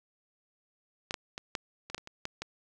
clicks, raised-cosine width 0.2 ms, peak -16 / -16 / -21 / -14 / -26 / -16 / -27 / -27 / -17 / -19 dBFS, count 10, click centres 1.109 / 1.142 / 1.379 / 1.552 / 1.9 / 1.946 / 1.98 / 2.074 / 2.254 / 2.42 s, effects none

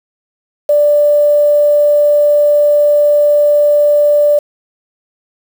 sine tone with quantisation, 588 Hz, D5, 2 cents sharp, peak -6 dBFS, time 0.69-4.39 s, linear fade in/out 5 ms, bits 5, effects none

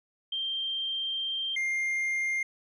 sine / triangle tone pair in turn, 3164 / 2112 Hz, G7 / C7, +15 / +16 cents, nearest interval perfect fifth, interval 699 cents, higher first, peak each -29 / -25 dBFS, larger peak second, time 0.32-1.56 / 1.56-2.43 s, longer first, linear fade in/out 5 ms, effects resampled to 24000 Hz

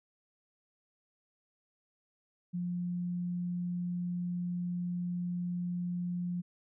sine tone, 176.6 Hz, F3, 20 cents sharp, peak -32 dBFS, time 2.53-6.42 s, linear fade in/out 20 ms, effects none

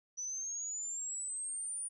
sine exponential sweep, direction up, 5920 to 9540 Hz, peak -37 dBFS, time 0.17-1.89 s, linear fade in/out 20 ms, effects none

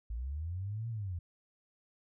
sine linear two-way sweep, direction up then down, 53 to 117.7 to 82.5 Hz, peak -35 dBFS, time 0.1-1.19 s, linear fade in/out 5 ms, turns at 0.89 s, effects none

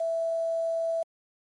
sine tone with quantisation, 660 Hz, E5, 2 cents sharp, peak -25 dBFS, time 0-1.03 s, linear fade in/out 5 ms, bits 8, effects MP3 48 kbps

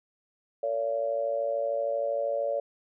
sine tone with amplitude modulation, 569 Hz, C#5, 45 cents sharp, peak -22 dBFS, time 0.63-2.6 s, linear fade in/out 5 ms, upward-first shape sine, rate 113 Hz, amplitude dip 85%, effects none

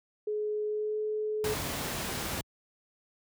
sine tone with pitch glide, 423 to 427.9 Hz, G#4 to A4, +32 to -48 cents, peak -29 dBFS, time 0.27-1.54 s, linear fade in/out 5 ms, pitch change +20 cents, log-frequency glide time 0.66-0.99 s
pink noise, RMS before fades -34 dBFS, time 1.44-2.41 s, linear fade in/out 2 ms
effects high-pass 60 Hz 12 dB/octave

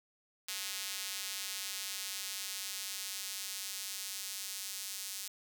square tone with high-pass filter sweep, 98 Hz, G2, in tune, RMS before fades -41 dBFS, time 0.48-5.28 s, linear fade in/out 5 ms, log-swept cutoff 3400 to 5300 Hz, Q 0.76, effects none

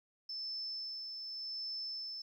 sine tone with tremolo, 5274 Hz, E8, in tune, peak -38 dBFS, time 0.29-2.22 s, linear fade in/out 5 ms, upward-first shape sine, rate 0.87 Hz, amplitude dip 35%, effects 12-bit

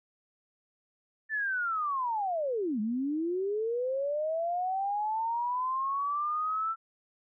sine linear two-way sweep, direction down then up, 1780 to 205.2 to 1341 Hz, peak -28 dBFS, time 1.29-6.76 s, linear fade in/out 50 ms, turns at 2.8 s, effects none

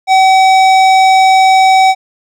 triangle tone with hard clipping, 761 Hz, F#5, 48 cents sharp, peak -6 dBFS, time 0.07-1.95 s, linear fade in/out 50 ms, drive 18 dB, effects none

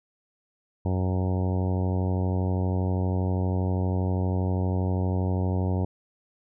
harmonic tone, 92.5 Hz, F#2, in tune, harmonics 1 / 2 / 3 / 4 / 5 / 6 / 7 / 8 / 9 / 10, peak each -24 / -30 / -34 / -36 / -38 / -40 / -41 / -42 / -43 / -44 dBFS, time 0.85-5.85 s, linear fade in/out 5 ms, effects none

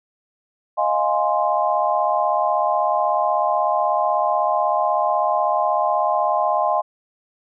sine chord, F minor seventh, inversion third, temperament equal, 622.3 / 698.5 / 830.6 / 1046.5 Hz, Eb5 / F5 / Ab5 / C6, 0 / 0 / 0 / 0 cents, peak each -22 dBFS, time 0.77-6.82 s, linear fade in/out 20 ms, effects none

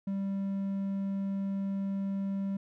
triangle tone, 196 Hz, G3, in tune, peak -28 dBFS, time 0.07-2.57 s, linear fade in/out 5 ms, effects none

